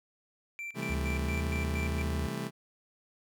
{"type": "tone with tremolo", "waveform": "triangle", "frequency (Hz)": 2349, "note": "D7", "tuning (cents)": 0, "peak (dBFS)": -35, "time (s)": [0.59, 2.02], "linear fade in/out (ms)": 0, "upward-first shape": "square", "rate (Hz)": 4.3, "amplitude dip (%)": 80}
{"type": "chord", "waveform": "30% pulse", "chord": "A minor seventh", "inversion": "first", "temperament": "just", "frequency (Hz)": [132, 165, 198, 220], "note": ["C3", "E3", "G3", "A3"], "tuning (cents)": [16, 2, 18, 0], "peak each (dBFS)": -37, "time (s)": [0.74, 2.51], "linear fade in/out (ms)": 50}
{"type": "tone with pitch glide", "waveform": "triangle", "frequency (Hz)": [71, 76.54], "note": ["C#2", "D#2"], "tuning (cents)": [42, -28], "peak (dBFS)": -29, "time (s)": [0.89, 2.28], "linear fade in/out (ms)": 20, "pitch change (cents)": 130, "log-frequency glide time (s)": [1.24, 1.35]}
{"effects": []}